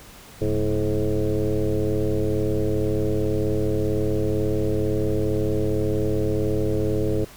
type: tone with frequency modulation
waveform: sine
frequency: 222.8 Hz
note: A3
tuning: 22 cents sharp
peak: -19 dBFS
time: 0.41-7.25 s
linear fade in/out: 10 ms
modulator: 102 Hz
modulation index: 2.8
effects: pink hiss -45 dBFS RMS until 7.36 s